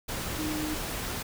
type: tone in noise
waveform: sine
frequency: 307.1 Hz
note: D#4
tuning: 23 cents flat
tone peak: -31 dBFS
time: 0.38-0.75 s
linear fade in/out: 10 ms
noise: pink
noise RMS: -34 dBFS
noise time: 0.08-1.23 s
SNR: 0 dB
effects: none